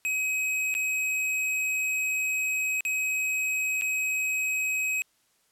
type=tone with dropouts; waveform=square; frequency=2537 Hz; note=D#7; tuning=33 cents sharp; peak=-26 dBFS; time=0.05-5.02 s; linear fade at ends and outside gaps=0 ms; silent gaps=0.741-0.75 / 2.807-2.851 / 3.812-3.82 s; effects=white hiss -68 dBFS RMS until 5.51 s + low-pass 12000 Hz 12 dB/octave